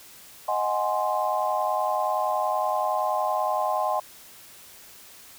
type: chord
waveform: sine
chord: Ab dominant seventh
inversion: second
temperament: equal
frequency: 622.3 / 740 / 830.6 / 1046.5 Hz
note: Eb5 / Gb5 / Ab5 / C6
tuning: 0 / 0 / 0 / 0 cents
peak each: -28 dBFS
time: 0.48-4 s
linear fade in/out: 5 ms
effects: white hiss -48 dBFS RMS until 5.38 s